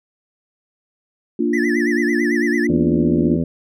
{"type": "chord", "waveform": "sine", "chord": "Bb major", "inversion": "none", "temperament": "equal", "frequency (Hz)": [233.1, 293.7, 349.2], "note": ["Bb3", "D4", "F4"], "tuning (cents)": [0, 0, 0], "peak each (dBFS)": -20, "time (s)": [1.39, 3.37], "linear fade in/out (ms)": 5}
{"type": "tone with vibrato", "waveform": "triangle", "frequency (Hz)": 1864.7, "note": "A#6", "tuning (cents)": 0, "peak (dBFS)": -20, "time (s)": [1.53, 2.67], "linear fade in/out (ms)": 5, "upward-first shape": "sine", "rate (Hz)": 9, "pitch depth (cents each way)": 150}
{"type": "harmonic tone", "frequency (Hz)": 83, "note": "E2", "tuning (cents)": 12, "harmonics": [1, 2, 3, 4, 5, 6, 7], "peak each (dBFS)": [-29, -20, -20, -31, -30, -32, -32], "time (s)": [2.69, 3.44], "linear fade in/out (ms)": 5}
{"effects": []}